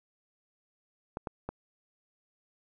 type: clicks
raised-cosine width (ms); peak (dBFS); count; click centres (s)
1; -21; 3; 1.171 / 1.272 / 1.49
effects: none